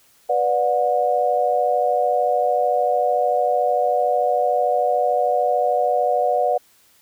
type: chord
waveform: sine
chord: B minor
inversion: none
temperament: equal with one note detuned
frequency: 493.9 / 587.3 / 725.2 Hz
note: B4 / D5 / F#5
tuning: 0 / 0 / -35 cents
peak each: -22 / -21 / -19 dBFS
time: 0.29-6.58 s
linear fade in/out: 10 ms
effects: white hiss -56 dBFS RMS until 7.01 s